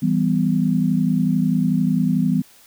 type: chord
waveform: sine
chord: E minor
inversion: none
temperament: equal with one note detuned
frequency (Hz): 164.81 / 196 / 249.5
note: E3 / G3 / B3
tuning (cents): 0 / 0 / +18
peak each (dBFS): -20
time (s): 0.02-2.42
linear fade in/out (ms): 10
effects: white hiss -50 dBFS RMS until 2.66 s